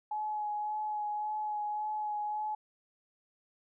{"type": "tone with vibrato", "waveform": "sine", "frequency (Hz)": 845, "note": "G#5", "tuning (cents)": 30, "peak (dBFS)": -32, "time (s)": [0.11, 2.55], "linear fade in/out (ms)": 5, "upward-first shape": "sine", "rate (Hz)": 1.8, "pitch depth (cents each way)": 17, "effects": []}